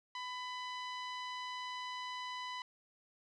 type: tone with low-pass filter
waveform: sawtooth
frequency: 999 Hz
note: B5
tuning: 20 cents sharp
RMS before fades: -43 dBFS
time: 0.15-2.62 s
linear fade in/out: 2 ms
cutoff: 4100 Hz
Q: 1.5
effects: none